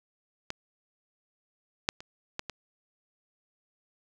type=clicks; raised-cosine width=0.2 ms; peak=-16 / -7 / -26 / -15 / -19 dBFS; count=5; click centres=0.504 / 1.889 / 2.005 / 2.394 / 2.497 s; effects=none